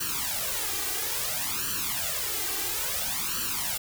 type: noise with flanger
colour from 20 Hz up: white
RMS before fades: -30 dBFS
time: 0-3.78 s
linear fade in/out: 10 ms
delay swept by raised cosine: 0.68 to 2.58 ms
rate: 0.59 Hz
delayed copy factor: +0.95
effects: none